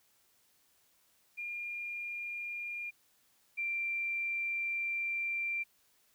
sine tone pair in turn, 2409 / 2362 Hz, D7 / D7, +43 / +9 cents, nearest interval unison, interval 34 cents, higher first, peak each -37 / -32 dBFS, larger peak second, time 1.37-2.91 / 3.57-5.64 s, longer second, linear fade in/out 20 ms, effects white hiss -70 dBFS RMS until 6.14 s

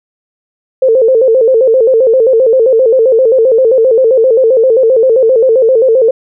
sine tone with vibrato, 484.7 Hz, B4, 32 cents flat, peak -4 dBFS, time 0.82-6.11 s, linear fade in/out 5 ms, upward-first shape square, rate 7.6 Hz, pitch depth 130 cents each way, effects none

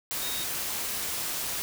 sine tone in noise, 3729 Hz, A#7, in tune, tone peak -36 dBFS, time 0.22-0.44 s, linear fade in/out 0 ms, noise white, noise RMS -32 dBFS, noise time 0.11-1.62 s, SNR -7 dB, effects none

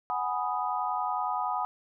sine chord, G# minor seventh, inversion third, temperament equal, 740 / 830.6 / 987.8 / 1244.5 Hz, F#5 / G#5 / B5 / D#6, 0 / 0 / 0 / 0 cents, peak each -33 dBFS, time 0.1-1.65 s, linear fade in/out 0 ms, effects none

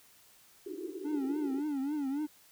pink band-pass noise, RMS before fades -41 dBFS, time 0.66-1.6 s, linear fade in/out 5 ms, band 310 to 410 Hz, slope 96 dB/octave
triangle tone with vibrato, 284.4 Hz, C#4, 45 cents sharp, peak -29 dBFS, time 1.04-2.27 s, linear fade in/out 20 ms, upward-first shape triangle, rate 3.6 Hz, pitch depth 150 cents each way
effects white hiss -61 dBFS RMS until 2.51 s

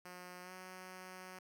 5% pulse tone with pitch glide, 180 to 185.06 Hz, F#3 to F#3, -47 to +1 cents, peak -38 dBFS, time 0.05-1.39 s, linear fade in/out 5 ms, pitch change +48 cents, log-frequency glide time 0.42-0.52 s, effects none

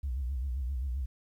sine tone with vibrato, 65 Hz, C2, 11 cents flat, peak -29 dBFS, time 0.03-1.06 s, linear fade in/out 10 ms, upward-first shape sine, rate 7.6 Hz, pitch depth 150 cents each way, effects tanh soft clip ceiling -27 dBFS + 11-bit

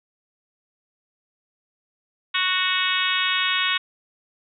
harmonic tone with a mistuned harmonic, 370 Hz, F#4, in tune, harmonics 3 / 4 / 5 / 6 / 7 / 8 / 9 / 10, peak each -28 / -28 / -28 / -28 / -28 / -28 / -28 / -28 dBFS, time 2.34-3.78 s, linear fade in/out 10 ms, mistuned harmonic 8, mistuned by -16 cents, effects none

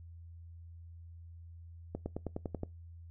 accelerating click train, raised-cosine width 2 ms, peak -23 dBFS, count 8, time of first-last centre 1.95-2.634 s, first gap 110 ms, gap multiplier 0.96, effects noise-tail reverb RT60 0.2 s tail -22 dB re dry + added 84 Hz sine -48 dBFS peak until 3.1 s

